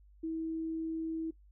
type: tone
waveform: sine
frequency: 323.4 Hz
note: E4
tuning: 33 cents flat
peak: -33 dBFS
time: 0.23-1.31 s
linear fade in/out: 10 ms
effects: noise-tail reverb RT60 0.1 s tail -18 dB re dry + added 50 Hz sine -57 dBFS peak until 1.51 s